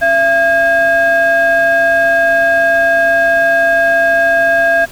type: ring-modulated tone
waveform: triangle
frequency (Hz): 475.7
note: A#4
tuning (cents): +35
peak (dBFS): -3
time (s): 0.01-4.86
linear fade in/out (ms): 20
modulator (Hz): 1150
effects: pink hiss -35 dBFS RMS until 4.91 s